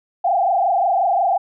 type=tone with frequency modulation; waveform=sine; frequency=740 Hz; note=F#5; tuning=in tune; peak=-14 dBFS; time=0.24-1.38 s; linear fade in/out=10 ms; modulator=25.6 Hz; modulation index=2.5; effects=none